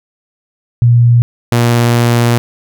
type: tone pair in turn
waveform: sine / sawtooth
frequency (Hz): 119.3 / 118.85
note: A#2 / A#2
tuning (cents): +41 / +34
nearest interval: unison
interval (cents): 7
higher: first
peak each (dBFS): -4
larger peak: neither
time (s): 0.82-1.22 / 1.52-2.38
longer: second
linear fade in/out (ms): 0
effects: none